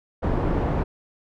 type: low-pass noise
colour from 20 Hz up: pink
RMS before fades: -23 dBFS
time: 0.22-0.84 s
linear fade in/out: 20 ms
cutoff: 820 Hz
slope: 12 dB/octave
effects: none